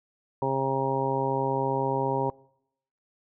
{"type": "harmonic tone", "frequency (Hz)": 134.6, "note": "C3", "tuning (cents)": 49, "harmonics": [1, 2, 3, 4, 5, 6, 7], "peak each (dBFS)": [-32, -34, -30, -31, -39, -33, -29], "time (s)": [0.42, 2.3], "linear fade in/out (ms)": 2, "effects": ["noise-tail reverb RT60 0.8 s tail -25 dB re dry"]}